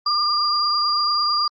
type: tone pair together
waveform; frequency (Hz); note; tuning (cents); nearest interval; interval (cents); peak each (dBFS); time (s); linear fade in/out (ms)
sine; 1197 / 4788; D6 / D8; +33 / +33; 2 octaves; 2400; -20; 0.06-1.48; 5
effects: Opus 48 kbps